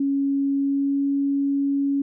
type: tone with pitch glide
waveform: sine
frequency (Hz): 277.2 to 279.1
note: C#4 to C#4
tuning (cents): 0 to +12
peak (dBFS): -19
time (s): 0-2.02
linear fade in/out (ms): 5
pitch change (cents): +12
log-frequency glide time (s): 0.57-1.04
effects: none